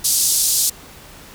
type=band-pass noise; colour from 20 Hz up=white; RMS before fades=-17 dBFS; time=0.04-0.7 s; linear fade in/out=10 ms; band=4400 to 12000 Hz; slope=24 dB/octave; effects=pink hiss -41 dBFS RMS until 1.34 s